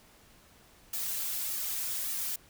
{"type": "noise with flanger", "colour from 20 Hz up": "blue", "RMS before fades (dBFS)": -34, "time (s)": [0.93, 2.36], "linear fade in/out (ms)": 5, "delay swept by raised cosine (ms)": [1.9, 4.1], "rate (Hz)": 1.7, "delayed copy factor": -0.8, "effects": ["pink hiss -59 dBFS RMS until 2.49 s"]}